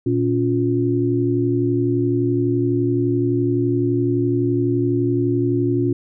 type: tone cluster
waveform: sine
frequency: 118.9 / 282.1 / 353.9 Hz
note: A#2 / C#4 / F4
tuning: +35 / +30 / +23 cents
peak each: -21 / -20 / -20 dBFS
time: 0.06-5.93 s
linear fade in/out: 5 ms
effects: none